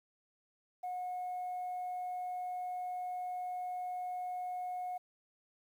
sine tone, 726 Hz, F#5, 33 cents flat, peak -35 dBFS, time 0.83-4.98 s, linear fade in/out 10 ms, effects tanh soft clip ceiling -34 dBFS + 11-bit

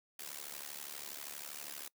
white noise with amplitude modulation, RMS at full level -42 dBFS, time 0.19-1.88 s, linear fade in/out 5 ms, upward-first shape sine, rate 72.5 Hz, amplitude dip 90%, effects noise-tail reverb RT60 0.1 s tail -23 dB re dry + high-pass 200 Hz 12 dB/octave

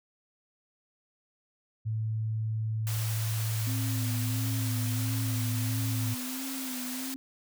sine tone with pitch glide, 110 to 110.96 Hz, A2 to A2, 0 to +15 cents, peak -28 dBFS, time 1.85-6.15 s, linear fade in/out 20 ms, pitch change +15 cents, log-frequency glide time 2.9-4.14 s
white high-pass noise, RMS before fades -38 dBFS, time 2.87-7.14 s, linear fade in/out 0 ms, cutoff 450 Hz, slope 24 dB/octave
sine tone with vibrato, 259 Hz, C4, 17 cents flat, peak -36 dBFS, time 3.67-7.16 s, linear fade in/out 0 ms, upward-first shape sine, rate 1.5 Hz, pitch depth 56 cents each way
effects none

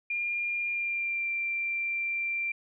sine tone with pitch glide, 2406 to 2362 Hz, D7 to D7, +41 to +9 cents, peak -28 dBFS, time 0.1-2.52 s, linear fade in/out 5 ms, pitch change -32 cents, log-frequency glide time 0.62-1.3 s, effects none

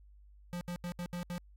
square tone bursts at uneven times, 175.7 Hz, F3, 11 cents sharp, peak -37 dBFS, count 6, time 0.53-0.61 / 0.68-0.76 / 0.84-0.92 / 0.99-1.06 / 1.13-1.23 / 1.3-1.38 s, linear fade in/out 0 ms, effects added 50 Hz sine -55 dBFS peak until 1.56 s + AAC 64 kbps

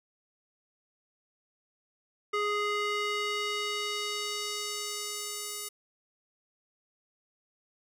square tone with band-pass filter sweep, 415.3 Hz, G#4, in tune, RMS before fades -33 dBFS, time 2.33-5.69 s, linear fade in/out 10 ms, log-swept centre 1500 to 10000 Hz, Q 0.93, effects none

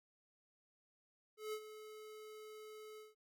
square tone with ADSR envelope, 430.1 Hz, A4, 39 cents flat, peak -40 dBFS, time 1.37-3.15 s, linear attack 160 ms, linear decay 66 ms, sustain -12 dB, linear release 170 ms, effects none

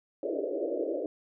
white band-pass noise, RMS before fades -32 dBFS, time 0.23-1.06 s, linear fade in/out 2 ms, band 290 to 620 Hz, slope 96 dB/octave, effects none

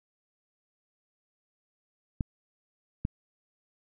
clicks, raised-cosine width 5 ms, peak -16 dBFS, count 2, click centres 2.208 / 3.051 s, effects none

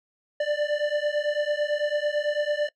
square beating tone pair, 587.3 / 596.3 Hz, D5 / D5, 0 / +26 cents, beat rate 9 Hz, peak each -27 dBFS, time 0.4-2.69 s, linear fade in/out 5 ms, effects noise-tail reverb RT60 0.1 s tail -21 dB re dry + low-pass 3000 Hz 12 dB/octave

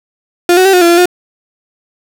35% pulse tone with pitch steps, 350.5 / 371.4 / 386.7 / 360.7 / 341.6 / 343.9 / 357.6 Hz, F4 / F#4 / G4 / F#4 / F4 / F4 / F4, +6 / +7 / -24 / -44 / -38 / -27 / +41 cents, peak -3 dBFS, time 0.49-1.057 s, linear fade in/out 2 ms, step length 81 ms, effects none

